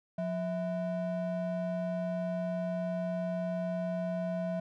triangle ring-modulated tone, 415.3 Hz, G#4, in tune, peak -26 dBFS, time 0.18-4.6 s, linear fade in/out 5 ms, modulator 237 Hz, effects none

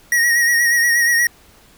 square tone with vibrato, 1889 Hz, A#6, 22 cents sharp, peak -13 dBFS, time 0.12-1.27 s, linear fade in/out 2 ms, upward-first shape sine, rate 8.4 Hz, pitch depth 40 cents each way, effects pink hiss -49 dBFS RMS until 1.77 s

